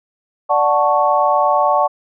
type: chord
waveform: sine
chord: D major seventh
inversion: none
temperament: equal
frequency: 587.3 / 740 / 880 / 1108.7 Hz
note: D5 / F#5 / A5 / C#6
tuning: 0 / 0 / 0 / 0 cents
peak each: -17 dBFS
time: 0.49-1.88 s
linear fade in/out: 20 ms
effects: none